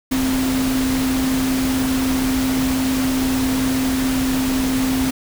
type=tone in noise; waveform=sine; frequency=261.6 Hz; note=C4; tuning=in tune; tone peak=-17 dBFS; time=0.11-5.11 s; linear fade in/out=10 ms; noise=pink; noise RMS=-25 dBFS; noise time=0.11-5.11 s; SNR=+5 dB; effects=none